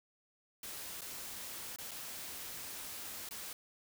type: noise with dropouts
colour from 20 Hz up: white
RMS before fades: -45 dBFS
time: 0.63-3.53 s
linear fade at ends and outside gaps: 2 ms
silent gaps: 1.009-1.017 / 1.761-1.785 / 1.91-1.915 / 3.289-3.309 s
effects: none